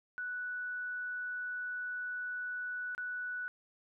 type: tone with dropouts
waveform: sine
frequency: 1480 Hz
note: F#6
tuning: in tune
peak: -36 dBFS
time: 0.18-3.48 s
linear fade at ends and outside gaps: 0 ms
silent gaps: 2.949-2.979 s
effects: none